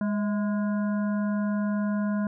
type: harmonic tone with a mistuned harmonic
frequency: 205.6 Hz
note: G#3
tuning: 17 cents flat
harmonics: 1 / 3 / 5 / 7 / 8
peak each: -24 / -36 / -40 / -41 / -47 dBFS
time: 0.01-2.27 s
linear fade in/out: 2 ms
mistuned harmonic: 3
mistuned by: +63 cents
effects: none